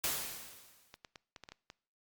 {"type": "noise with exponential decay", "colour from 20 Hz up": "white", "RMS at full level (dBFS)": -32, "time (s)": [0.04, 0.96], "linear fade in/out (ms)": 0, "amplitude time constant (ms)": 200}
{"type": "clicks", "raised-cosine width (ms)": 0.2, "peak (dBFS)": -31, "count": 8, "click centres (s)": [0.941, 1.048, 1.158, 1.362, 1.437, 1.489, 1.52, 1.701]}
{"effects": ["noise-tail reverb RT60 0.5 s tail -22 dB re dry", "Opus 48 kbps"]}